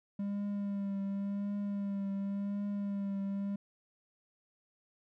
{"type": "tone with vibrato", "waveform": "triangle", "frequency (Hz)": 200, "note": "G3", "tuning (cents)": 35, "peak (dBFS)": -31, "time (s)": [0.19, 3.56], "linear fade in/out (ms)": 5, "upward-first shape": "triangle", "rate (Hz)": 0.91, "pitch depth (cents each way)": 32, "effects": []}